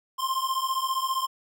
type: beating tone pair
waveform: square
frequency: 1046.5 / 1061.5 Hz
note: C6 / C6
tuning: 0 / +25 cents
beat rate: 15 Hz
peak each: -29 dBFS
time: 0.18-1.27 s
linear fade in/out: 20 ms
effects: none